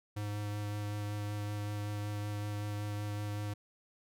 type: tone with vibrato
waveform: square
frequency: 103.83 Hz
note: G#2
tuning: in tune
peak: -36 dBFS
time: 0.16-3.54 s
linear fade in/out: 10 ms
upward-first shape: sine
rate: 5.3 Hz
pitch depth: 11 cents each way
effects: none